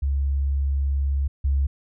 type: tone pair in turn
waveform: sine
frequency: 69.3 / 69.04 Hz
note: C#2 / C#2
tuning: 0 / -6 cents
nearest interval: unison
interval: 6 cents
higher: first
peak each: -19 / -17 dBFS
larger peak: second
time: 0.02-1.28 / 1.44-1.67 s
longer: first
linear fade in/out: 10 ms
effects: tanh soft clip ceiling -13 dBFS